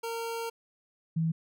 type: tone pair in turn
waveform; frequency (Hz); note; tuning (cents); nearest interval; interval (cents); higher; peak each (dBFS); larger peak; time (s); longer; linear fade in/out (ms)
25% pulse / sine; 460 / 162.63; A#4 / E3; -23 / -23; octave + tritone; 1800; first; -29 / -25; second; 0.03-0.5 / 1.16-1.32; first; 10
effects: none